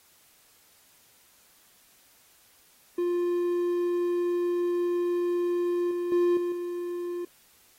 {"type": "tone with level steps", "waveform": "triangle", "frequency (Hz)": 350.7, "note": "F4", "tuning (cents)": 7, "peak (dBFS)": [-22, -25, -18, -24, -28], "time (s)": [2.98, 7.25], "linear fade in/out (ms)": 5, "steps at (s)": [5.91, 6.12, 6.37, 6.52], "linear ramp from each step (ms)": 2, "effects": ["white hiss -60 dBFS RMS until 7.78 s", "AAC 48 kbps"]}